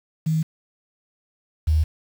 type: tone pair in turn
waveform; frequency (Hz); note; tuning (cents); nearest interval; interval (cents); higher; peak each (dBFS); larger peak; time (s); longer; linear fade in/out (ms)
sine; 158.4 / 77.97; D#3 / D#2; +31 / +4; octave; 1227; first; -18 / -15; second; 0.26-0.43 / 1.67-1.84; neither; 10
effects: 7-bit